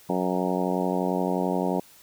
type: harmonic tone with a mistuned harmonic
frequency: 91.5 Hz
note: F#2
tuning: 19 cents flat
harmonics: 2 / 3 / 4 / 5 / 6 / 7 / 8 / 9 / 10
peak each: -28 / -30 / -31 / -32 / -33 / -33 / -34 / -35 / -35 dBFS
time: 0.09-1.8 s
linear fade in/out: 5 ms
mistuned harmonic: 10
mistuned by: +27 cents
effects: white hiss -53 dBFS RMS until 2.02 s